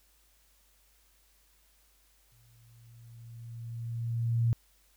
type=tone with exponential growth; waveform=sine; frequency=116.54 Hz; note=A#2; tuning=in tune; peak=-22 dBFS; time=2.32-4.53 s; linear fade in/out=0 ms; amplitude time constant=480 ms; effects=added 50 Hz sine -67 dBFS peak until 4.96 s + white hiss -67 dBFS RMS until 4.96 s